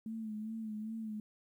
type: tone with vibrato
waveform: sine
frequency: 218.6 Hz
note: A3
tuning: 11 cents flat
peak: -38 dBFS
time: 0.06-1.2 s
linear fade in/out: 2 ms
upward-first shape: sine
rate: 2.5 Hz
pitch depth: 49 cents each way
effects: 12-bit